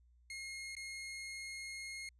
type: tone with dropouts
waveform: sawtooth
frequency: 2149 Hz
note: C7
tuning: 46 cents sharp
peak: -40 dBFS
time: 0.3-2.09 s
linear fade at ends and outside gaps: 2 ms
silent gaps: 0.752-0.766 s
effects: added 60 Hz sine -64 dBFS peak until 2.19 s + resampled to 24000 Hz